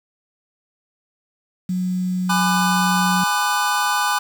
sine tone, 182.9 Hz, F#3, 20 cents flat, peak -19 dBFS, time 1.69-3.24 s, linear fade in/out 5 ms
square chord, G# half-diminished seventh, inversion none, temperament just, 830.6 / 996.7 / 1196.1 / 1495.1 Hz, G#5 / B5 / D6 / F#6, 0 / +16 / +31 / +18 cents, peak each -24 dBFS, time 2.29-4.19 s, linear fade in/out 10 ms
effects 7-bit

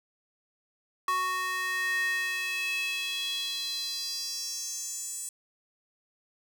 square tone with high-pass filter sweep, 370 Hz, F#4, in tune, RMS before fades -32 dBFS, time 1.08-5.29 s, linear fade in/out 2 ms, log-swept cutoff 1200 to 8100 Hz, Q 4.9, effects none

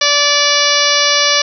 harmonic tone, 580 Hz, D5, 22 cents flat, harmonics 1 / 2 / 3 / 4 / 5 / 6 / 7 / 8 / 9 / 10, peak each -19 / -19 / -19 / -19 / -19 / -19 / -19 / -19 / -19 / -19 dBFS, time 0.01-1.42 s, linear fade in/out 5 ms, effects none

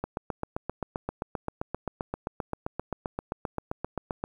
click train, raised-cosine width 1 ms, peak -16 dBFS, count 33, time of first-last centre 0.04-4.239 s, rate 7.62 Hz, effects 9-bit

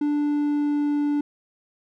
triangle tone with pitch glide, 293.7 to 291.7 Hz, D4 to D4, 0 to -12 cents, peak -18 dBFS, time 0.01-1.21 s, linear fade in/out 5 ms, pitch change -12 cents, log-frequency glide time 0.13-1.1 s, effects none

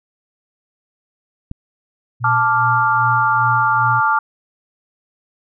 click, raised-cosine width 5 ms, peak -15 dBFS, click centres 1.514 s
sine tone with tremolo, 120 Hz, B2, 49 cents flat, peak -20 dBFS, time 2.2-4.01 s, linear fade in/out 20 ms, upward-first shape sine, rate 2.5 Hz, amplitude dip 75%
sine chord, D minor, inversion second, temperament equal, 880 / 1174.7 / 1396.9 Hz, A5 / D6 / F6, 0 / 0 / 0 cents, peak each -17 dBFS, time 2.24-4.19 s, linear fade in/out 5 ms
effects none

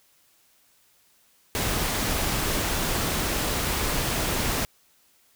pink noise, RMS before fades -26 dBFS, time 1.55-4.65 s, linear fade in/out 0 ms, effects white hiss -62 dBFS RMS until 5.35 s

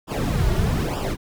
brown noise with flanger, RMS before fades -22 dBFS, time 0.07-1.17 s, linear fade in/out 50 ms, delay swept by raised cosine 0.47 to 3.97 ms, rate 1.1 Hz, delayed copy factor -0.8, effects none

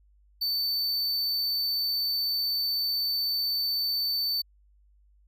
square tone, 4538 Hz, C#8, 40 cents sharp, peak -26 dBFS, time 0.41-4.42 s, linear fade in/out 10 ms, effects added 50 Hz sine -58 dBFS peak until 5.27 s

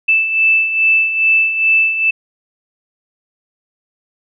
sine beating tone pair, 2637 / 2639.4 Hz, E7 / E7, 0 / +2 cents, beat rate 2.4 Hz, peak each -18 / -11 dBFS, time 0.08-2.11 s, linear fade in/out 10 ms, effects none

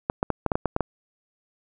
clicks, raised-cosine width 1 ms, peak -8 dBFS, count 9, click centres 0.099 / 0.229 / 0.303 / 0.463 / 0.518 / 0.555 / 0.657 / 0.764 / 0.807 s, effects none

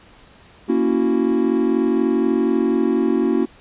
triangle chord, F# dominant seventh, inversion first, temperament equal, 233.1 / 277.2 / 329.6 / 370 Hz, A#3 / C#4 / E4 / F#4, 0 / 0 / 0 / 0 cents, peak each -19 dBFS, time 0.68-3.46 s, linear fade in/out 20 ms, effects pink hiss -48 dBFS RMS until 3.6 s + resampled to 8000 Hz

